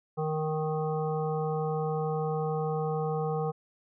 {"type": "harmonic tone", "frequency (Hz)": 155.56, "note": "D#3", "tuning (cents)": 0, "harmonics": [1, 3, 5, 7, 8], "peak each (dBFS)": [-31, -31, -35, -42, -43], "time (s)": [0.17, 3.52], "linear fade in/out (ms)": 20, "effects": []}